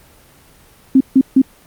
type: tone bursts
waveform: sine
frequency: 264.9 Hz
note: C4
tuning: 22 cents sharp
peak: -5 dBFS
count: 3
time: 0.95-1.418 s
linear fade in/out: 5 ms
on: 56 ms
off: 150 ms
effects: pink hiss -47 dBFS RMS until 1.66 s + Opus 24 kbps